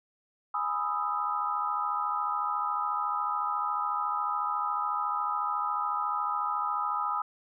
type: chord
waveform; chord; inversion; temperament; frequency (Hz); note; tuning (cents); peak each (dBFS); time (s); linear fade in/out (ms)
sine; E major seventh; first; equal; 830.6 / 987.8 / 1244.5 / 1318.5; G#5 / B5 / D#6 / E6; 0 / 0 / 0 / 0; -35 / -35 / -30 / -35; 0.54-7.22; 5
effects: none